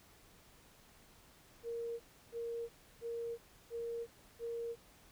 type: tone bursts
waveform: sine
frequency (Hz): 466.2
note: A#4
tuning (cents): 0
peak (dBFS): -38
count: 5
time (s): 1.63-4.76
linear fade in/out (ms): 50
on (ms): 370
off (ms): 320
effects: pink hiss -63 dBFS RMS until 5.11 s